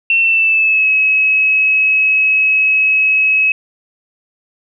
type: tone with pitch glide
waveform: sine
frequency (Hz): 2700 to 2566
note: E7 to E7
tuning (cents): +41 to -47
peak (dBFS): -9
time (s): 0.1-3.52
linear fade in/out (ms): 2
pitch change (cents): -88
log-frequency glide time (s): 0.2-0.89
effects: none